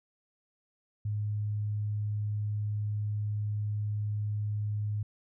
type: tone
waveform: sine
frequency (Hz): 104.8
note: G#2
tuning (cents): +16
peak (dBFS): -29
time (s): 1.05-5.03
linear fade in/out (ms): 5
effects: none